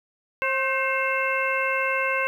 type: harmonic tone with a mistuned harmonic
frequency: 533 Hz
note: C5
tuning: 32 cents sharp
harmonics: 1 / 2 / 3 / 4 / 5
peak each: -28 / -28 / -28 / -28 / -28 dBFS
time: 0.42-2.27 s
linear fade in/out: 0 ms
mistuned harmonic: 3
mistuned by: -54 cents
effects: 9-bit